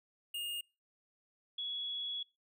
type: tone pair in turn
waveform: square / sine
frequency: 2837 / 3366 Hz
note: F7 / G#7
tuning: +27 / +23 cents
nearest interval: minor third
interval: 296 cents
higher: second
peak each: -38 / -36 dBFS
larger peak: second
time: 0.34-0.61 / 1.58-2.23 s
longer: second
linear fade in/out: 5 ms
effects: noise-tail reverb RT60 0.3 s tail -26 dB re dry